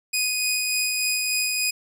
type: tone with tremolo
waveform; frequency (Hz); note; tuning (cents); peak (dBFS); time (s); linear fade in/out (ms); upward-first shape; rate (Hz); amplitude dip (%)
15% pulse; 2489; D#7; 0; -14; 0.13-1.71; 10; sine; 3.4; 25
effects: none